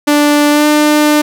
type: tone with pitch glide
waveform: sawtooth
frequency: 293.7 to 299.7 Hz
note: D4 to D4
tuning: 0 to +35 cents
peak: -3 dBFS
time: 0.07-1.22 s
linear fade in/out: 10 ms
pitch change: +35 cents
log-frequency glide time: 0.5-0.66 s
effects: none